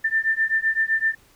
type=beating tone pair; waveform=sine; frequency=1781 / 1788.8 Hz; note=A6 / A6; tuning=+21 / +28 cents; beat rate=7.8 Hz; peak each=-22 dBFS; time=0.04-1.15 s; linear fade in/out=10 ms; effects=pink hiss -56 dBFS RMS until 1.35 s